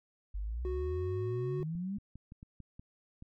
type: exponential sweep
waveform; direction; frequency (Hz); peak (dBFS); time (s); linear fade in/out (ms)
sine; up; 47.6 to 207.7; -34; 0.34-1.98; 10
type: tone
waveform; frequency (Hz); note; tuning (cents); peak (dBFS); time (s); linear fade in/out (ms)
triangle; 367.9; F#4; -10; -33; 0.65-1.63; 0
type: clicks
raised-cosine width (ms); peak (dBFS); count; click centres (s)
5; -36; 9; 1.603 / 1.753 / 1.983 / 2.156 / 2.321 / 2.429 / 2.603 / 2.795 / 3.224
effects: none